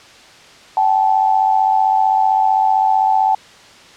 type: tone pair together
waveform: sine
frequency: 768.4 / 864 Hz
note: G5 / A5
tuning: -35 / -32 cents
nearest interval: major second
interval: 203 cents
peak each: -14 dBFS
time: 0.77-3.35 s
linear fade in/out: 2 ms
effects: white hiss -42 dBFS RMS until 3.96 s + low-pass 5000 Hz 12 dB/octave